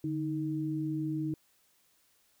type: tone pair together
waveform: sine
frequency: 147.91 / 313.4 Hz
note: D3 / D#4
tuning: +13 / +13 cents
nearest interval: octave + minor second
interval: 1300 cents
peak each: -35 / -32 dBFS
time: 0.04-1.34 s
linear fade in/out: 2 ms
effects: white hiss -69 dBFS RMS until 2.4 s